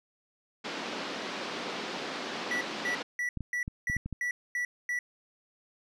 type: band-pass noise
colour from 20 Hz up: pink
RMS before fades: -37 dBFS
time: 0.64-3.03 s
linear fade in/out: 10 ms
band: 220 to 5000 Hz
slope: 24 dB/octave
type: tone bursts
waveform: triangle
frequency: 1950 Hz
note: B6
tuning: 23 cents flat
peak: -27 dBFS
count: 8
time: 2.51-4.99 s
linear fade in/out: 2 ms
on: 100 ms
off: 240 ms
type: clicks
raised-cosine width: 5 ms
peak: -23 dBFS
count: 7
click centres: 3.373 / 3.407 / 3.679 / 3.899 / 3.966 / 4.06 / 4.127 s
effects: none